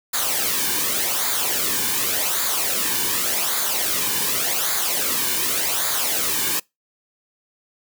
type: noise with flanger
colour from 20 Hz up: white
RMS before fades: -22 dBFS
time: 0.13-6.6 s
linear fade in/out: 10 ms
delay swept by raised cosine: 0.35 to 1.55 ms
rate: 0.87 Hz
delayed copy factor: -0.65
effects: noise-tail reverb RT60 0.2 s tail -25 dB re dry